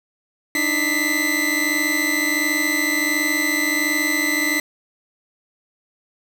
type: tone cluster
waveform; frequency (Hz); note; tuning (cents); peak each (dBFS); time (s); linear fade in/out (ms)
40% pulse; 295.2 / 316.6 / 1986 / 2080; D4 / D#4 / B6 / C7; +9 / +30 / +9 / -11; -25 / -27 / -20 / -23; 0.55-4.6; 2
effects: none